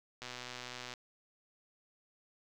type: click train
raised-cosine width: 0.2 ms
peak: -26 dBFS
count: 90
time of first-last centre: 0.22-0.938 s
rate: 124 Hz
effects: 10-bit